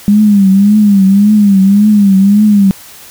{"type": "tone with vibrato", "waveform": "sine", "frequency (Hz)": 201.8, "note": "G#3", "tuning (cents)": -49, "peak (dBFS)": -3, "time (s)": [0.08, 2.71], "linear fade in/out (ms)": 0, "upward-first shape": "triangle", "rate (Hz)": 1.8, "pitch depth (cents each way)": 110, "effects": ["white hiss -34 dBFS RMS until 3.1 s"]}